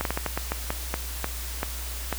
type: slowing click train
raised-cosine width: 0.5 ms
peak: -11 dBFS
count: 12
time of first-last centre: 0.01-2.127 s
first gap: 42 ms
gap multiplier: 1.28
effects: added 60 Hz sine -33 dBFS peak until 2.18 s + white hiss -37 dBFS RMS until 2.18 s